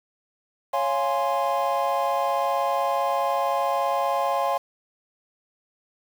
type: chord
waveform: triangle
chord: Db major seventh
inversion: none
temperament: equal with one note detuned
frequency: 554.4 / 695.2 / 830.6 / 1046.5 Hz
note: Db5 / F5 / Ab5 / C6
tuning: 0 / -8 / 0 / 0 cents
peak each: -25 dBFS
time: 0.73-4.58 s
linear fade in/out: 10 ms
effects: 7-bit